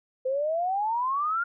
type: exponential sweep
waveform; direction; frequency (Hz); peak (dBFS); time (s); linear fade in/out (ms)
sine; up; 508 to 1428; -24; 0.25-1.44; 10
effects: none